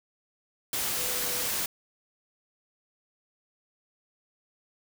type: tone in noise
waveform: sine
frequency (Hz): 493.9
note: B4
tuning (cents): 0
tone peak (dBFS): -41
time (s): 0.97-1.46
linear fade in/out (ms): 2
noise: white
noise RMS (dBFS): -30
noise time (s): 0.73-1.66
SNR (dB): -14
effects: none